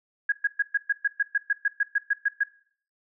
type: tone bursts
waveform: sine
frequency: 1649 Hz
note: G#6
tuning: 13 cents flat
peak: -19 dBFS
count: 15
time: 0.29-2.435 s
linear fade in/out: 5 ms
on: 31 ms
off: 120 ms
effects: noise-tail reverb RT60 0.5 s tail -18 dB re dry